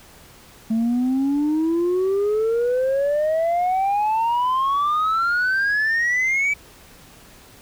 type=exponential sweep; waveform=sine; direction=up; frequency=220 to 2314 Hz; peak=-15 dBFS; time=0.7-6.54 s; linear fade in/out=10 ms; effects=tanh soft clip ceiling -16 dBFS + pink hiss -47 dBFS RMS until 7.61 s